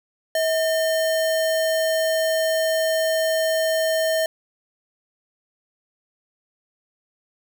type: tone with sample-and-hold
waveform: sine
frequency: 642 Hz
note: E5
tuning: 46 cents flat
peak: -18 dBFS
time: 0.35-4.26 s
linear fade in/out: 2 ms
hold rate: 2450 Hz
effects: none